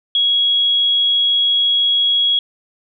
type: tone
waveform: sine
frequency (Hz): 3322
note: G#7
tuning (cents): 0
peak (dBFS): -12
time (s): 0.15-2.39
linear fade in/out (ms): 2
effects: none